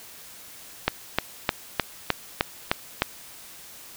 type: click train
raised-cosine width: 0.3 ms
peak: -3 dBFS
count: 8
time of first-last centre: 0.88-3.021 s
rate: 3.27 Hz
effects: white hiss -45 dBFS RMS until 3.96 s